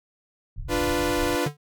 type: low-pass noise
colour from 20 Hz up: pink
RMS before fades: -33 dBFS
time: 0.56-1.36 s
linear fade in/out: 10 ms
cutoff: 150 Hz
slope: 96 dB/octave
type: chord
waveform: sawtooth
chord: B diminished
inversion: first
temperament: equal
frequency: 293.7 / 349.2 / 493.9 Hz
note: D4 / F4 / B4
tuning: 0 / 0 / 0 cents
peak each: -23 dBFS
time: 0.68-1.49 s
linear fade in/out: 50 ms
type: tone with exponential decay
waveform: square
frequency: 146.83 Hz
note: D3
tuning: in tune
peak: -22 dBFS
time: 1.46-1.57 s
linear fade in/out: 5 ms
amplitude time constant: 23 ms
effects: none